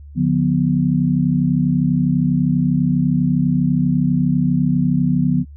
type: chord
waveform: sine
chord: B diminished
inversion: first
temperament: equal with one note detuned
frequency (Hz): 146.83 / 179.11 / 246.9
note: D3 / F3 / B3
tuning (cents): 0 / +44 / 0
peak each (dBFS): -18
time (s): 0.15-5.45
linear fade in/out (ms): 50
effects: added 72 Hz sine -35 dBFS peak until 5.56 s